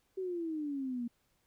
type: exponential sweep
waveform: sine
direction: down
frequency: 384.7 to 233.1 Hz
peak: -34 dBFS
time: 0.17-1.08 s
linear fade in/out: 10 ms
effects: pink hiss -75 dBFS RMS until 1.46 s